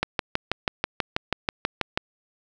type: click train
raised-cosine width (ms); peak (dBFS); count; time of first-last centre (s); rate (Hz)
0.3; -6; 13; 0.03-1.975; 6.17
effects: none